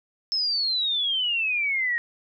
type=exponential sweep; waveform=sine; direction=down; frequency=5290 to 1864.7 Hz; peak=-22 dBFS; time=0.32-1.98 s; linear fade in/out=0 ms; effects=none